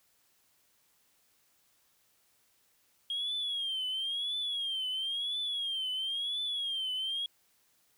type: tone with vibrato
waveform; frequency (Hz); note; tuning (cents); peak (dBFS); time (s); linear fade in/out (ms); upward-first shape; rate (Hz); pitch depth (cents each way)
triangle; 3249; G#7; -39; -29; 3.1-7.26; 2; triangle; 0.98; 140
effects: tanh soft clip ceiling -28 dBFS + white hiss -70 dBFS RMS until 7.97 s